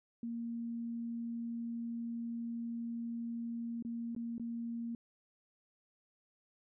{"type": "tone with dropouts", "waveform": "sine", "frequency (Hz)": 233.1, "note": "A#3", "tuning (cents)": 0, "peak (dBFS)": -37, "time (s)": [0.23, 4.95], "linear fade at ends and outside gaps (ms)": 2, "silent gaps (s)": [[3.825, 3.849], [4.15, 4.163], [4.381, 4.397]], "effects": []}